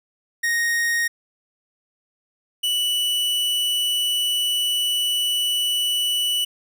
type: tone pair in turn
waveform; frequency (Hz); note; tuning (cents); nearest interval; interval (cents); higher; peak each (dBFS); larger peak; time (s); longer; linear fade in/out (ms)
45% pulse; 1864.7 / 2960; A#6 / F#7; 0 / 0; minor sixth; 800; second; -19; neither; 0.43-1.08 / 2.63-6.45; second; 10
effects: none